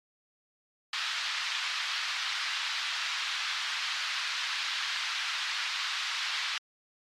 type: band-pass noise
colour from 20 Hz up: white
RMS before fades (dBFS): -33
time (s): 0.93-6.58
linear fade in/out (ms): 2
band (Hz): 1100 to 4400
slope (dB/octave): 24
effects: MP3 64 kbps